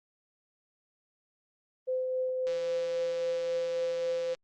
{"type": "tone with tremolo", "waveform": "sine", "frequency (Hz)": 513, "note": "C5", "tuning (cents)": -34, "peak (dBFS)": -27, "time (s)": [1.87, 4.35], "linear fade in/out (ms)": 20, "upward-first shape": "triangle", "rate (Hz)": 3.7, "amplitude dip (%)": 30}
{"type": "click train", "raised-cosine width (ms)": 0.2, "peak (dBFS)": -29, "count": 313, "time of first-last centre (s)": [2.47, 4.35], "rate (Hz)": 166}
{"effects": ["Opus 24 kbps"]}